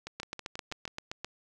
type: two click trains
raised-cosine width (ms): 0.2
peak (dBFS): -22 / -19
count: 6 / 9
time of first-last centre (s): 0.07-0.878 / 0.2-1.246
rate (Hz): 6.19 / 7.65
effects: none